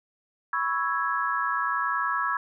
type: chord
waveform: sine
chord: C# minor seventh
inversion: third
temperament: equal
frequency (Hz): 987.8 / 1108.7 / 1318.5 / 1661.2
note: B5 / C#6 / E6 / G#6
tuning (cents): 0 / 0 / 0 / 0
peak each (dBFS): -32 / -29 / -29 / -29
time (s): 0.53-2.37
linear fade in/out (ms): 2
effects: none